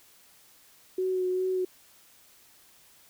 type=tone with vibrato; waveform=sine; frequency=370 Hz; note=F#4; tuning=in tune; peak=-25 dBFS; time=0.98-1.65 s; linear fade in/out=5 ms; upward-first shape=sine; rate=2.5 Hz; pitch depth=18 cents each way; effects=white hiss -58 dBFS RMS until 3.09 s